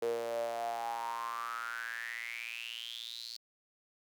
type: tone with high-pass filter sweep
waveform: sawtooth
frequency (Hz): 116.54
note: A#2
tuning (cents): 0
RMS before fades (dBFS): -39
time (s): 0.02-3.37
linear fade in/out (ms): 5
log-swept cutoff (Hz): 450 to 4500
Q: 9.9
effects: none